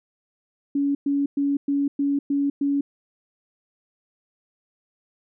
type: tone bursts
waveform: sine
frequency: 282 Hz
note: C#4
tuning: 30 cents sharp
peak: -19 dBFS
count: 7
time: 0.75-2.81 s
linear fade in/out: 5 ms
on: 200 ms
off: 110 ms
effects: none